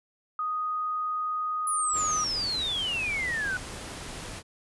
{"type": "tone", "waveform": "sine", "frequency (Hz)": 1244.5, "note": "D#6", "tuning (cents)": 0, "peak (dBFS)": -27, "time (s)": [0.39, 2.24], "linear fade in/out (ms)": 2}
{"type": "exponential sweep", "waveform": "sine", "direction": "down", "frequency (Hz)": [10060, 1462], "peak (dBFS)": -27, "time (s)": [1.67, 3.57], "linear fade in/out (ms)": 2}
{"type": "noise", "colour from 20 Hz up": "pink", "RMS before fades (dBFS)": -39, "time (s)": [1.92, 4.43], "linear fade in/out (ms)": 50}
{"effects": ["resampled to 24000 Hz"]}